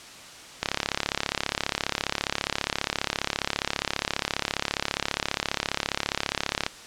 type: click train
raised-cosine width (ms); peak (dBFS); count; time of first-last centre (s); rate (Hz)
0.2; -6; 211; 0.63-6.664; 34.8
effects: white hiss -44 dBFS RMS until 6.86 s + low-pass 7000 Hz 12 dB/octave